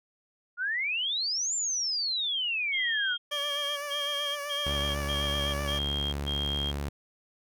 sine exponential two-way sweep, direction up then down, 1395 to 7390 to 1395 Hz, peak -27 dBFS, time 0.57-3.17 s, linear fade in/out 50 ms, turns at 1.55 s
sine tone bursts, 3225 Hz, G7, 48 cents sharp, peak -30 dBFS, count 7, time 2.72-6.72 s, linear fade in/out 20 ms, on 460 ms, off 130 ms
15% pulse tone with vibrato, 577 Hz, D5, 31 cents flat, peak -27 dBFS, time 3.31-5.79 s, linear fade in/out 10 ms, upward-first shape sine, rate 7.9 Hz, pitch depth 36 cents each way
sawtooth tone, 71.3 Hz, C#2, 49 cents sharp, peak -27 dBFS, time 4.66-6.89 s, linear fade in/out 5 ms
effects none

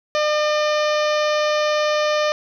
harmonic tone, 603 Hz, D5, 46 cents sharp, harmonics 1 / 2 / 3 / 4 / 5 / 6 / 7 / 8 / 9 / 10, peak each -18 / -24 / -28 / -30 / -32 / -34 / -35 / -36 / -37 / -38 dBFS, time 0.15-2.32 s, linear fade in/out 0 ms, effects 9-bit

